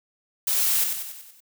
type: noise with echo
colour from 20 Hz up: blue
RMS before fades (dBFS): -23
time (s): 0.47-0.84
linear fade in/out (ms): 5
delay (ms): 94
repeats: 6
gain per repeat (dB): -5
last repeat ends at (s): 1.404
effects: none